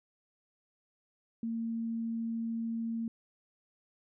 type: tone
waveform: sine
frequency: 228.4 Hz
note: A#3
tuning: 35 cents flat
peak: -32 dBFS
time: 1.43-3.08 s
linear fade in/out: 2 ms
effects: none